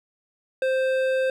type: tone with hard clipping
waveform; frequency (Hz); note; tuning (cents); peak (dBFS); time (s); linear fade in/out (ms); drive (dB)
triangle; 523.3; C5; 0; -22; 0.62-1.3; 2; 15
effects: none